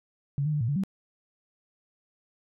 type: tone with pitch steps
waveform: sine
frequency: 141 / 152.4 / 148.4 / 114.6 / 143.8 / 192.5 Hz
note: C#3 / D#3 / D3 / A#2 / D3 / G3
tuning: +30 / -36 / +18 / -29 / -36 / -31 cents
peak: -24 dBFS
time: 0.38-0.836 s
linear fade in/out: 0 ms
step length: 76 ms
effects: none